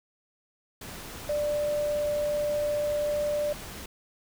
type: tone in noise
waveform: sine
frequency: 591 Hz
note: D5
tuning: 11 cents sharp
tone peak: -25 dBFS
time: 1.29-3.53 s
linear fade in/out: 5 ms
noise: pink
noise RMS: -41 dBFS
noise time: 0.81-3.86 s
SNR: +13 dB
effects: none